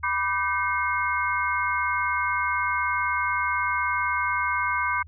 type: tone cluster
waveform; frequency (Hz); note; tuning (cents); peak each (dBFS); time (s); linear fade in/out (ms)
sine; 983 / 1182 / 1544 / 2152; B5 / D6 / G6 / C7; -8 / +11 / -27 / +48; -28; 0.03-5.03; 10
effects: added 80 Hz sine -43 dBFS peak until 5.07 s